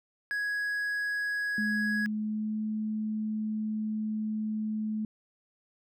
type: tone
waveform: triangle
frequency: 1665 Hz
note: G#6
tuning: 4 cents sharp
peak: -27 dBFS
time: 0.31-2.06 s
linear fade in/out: 0 ms
type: tone with pitch glide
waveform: sine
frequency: 212.5 to 215.7 Hz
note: G#3 to A3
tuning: +40 to -34 cents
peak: -29 dBFS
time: 1.58-5.05 s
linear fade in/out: 2 ms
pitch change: +26 cents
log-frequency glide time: 1.88-2.63 s
effects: none